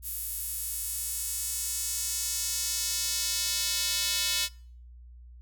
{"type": "tone with high-pass filter sweep", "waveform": "square", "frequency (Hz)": 199.6, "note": "G3", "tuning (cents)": 32, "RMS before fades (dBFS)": -31, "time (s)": [0.02, 4.49], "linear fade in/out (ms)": 50, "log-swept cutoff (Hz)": [12000, 3600], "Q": 1.3, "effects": ["noise-tail reverb RT60 0.5 s tail -22 dB re dry", "added 60 Hz sine -46 dBFS peak until 5.41 s"]}